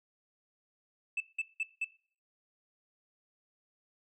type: tone bursts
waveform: sine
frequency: 2630 Hz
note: E7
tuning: 5 cents flat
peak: -28 dBFS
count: 4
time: 1.17-1.846 s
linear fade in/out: 5 ms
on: 34 ms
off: 180 ms
effects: noise-tail reverb RT60 0.4 s tail -18 dB re dry + tanh soft clip ceiling -28 dBFS